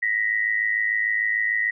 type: tone pair together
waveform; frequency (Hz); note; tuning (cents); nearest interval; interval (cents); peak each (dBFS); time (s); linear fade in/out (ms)
sine; 1874.3 / 1981; A#6 / B6; +9 / +5; minor second; 96; -23; 0.02-1.71; 10
effects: none